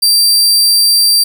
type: tone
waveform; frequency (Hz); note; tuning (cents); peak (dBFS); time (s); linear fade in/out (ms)
sawtooth; 4699; D8; 0; -4; 0.02-1.24; 10
effects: none